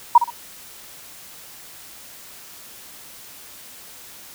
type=tone with echo; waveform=sine; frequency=950 Hz; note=A#5; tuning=33 cents sharp; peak=-5 dBFS; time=0.15-0.18 s; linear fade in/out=5 ms; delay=62 ms; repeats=2; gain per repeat=-11 dB; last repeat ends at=0.304 s; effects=white hiss -42 dBFS RMS until 4.34 s